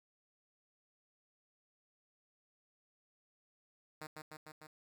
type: tone with echo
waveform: 5% pulse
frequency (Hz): 154.7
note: D#3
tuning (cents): -10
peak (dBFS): -33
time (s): 4.01-4.07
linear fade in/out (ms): 5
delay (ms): 150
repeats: 4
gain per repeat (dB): -2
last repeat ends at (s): 4.67
effects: none

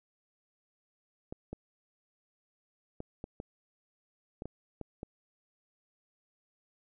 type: clicks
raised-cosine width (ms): 2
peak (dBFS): -26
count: 9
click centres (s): 1.325 / 1.53 / 3.004 / 3.241 / 3.401 / 4.421 / 4.456 / 4.813 / 5.031
effects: none

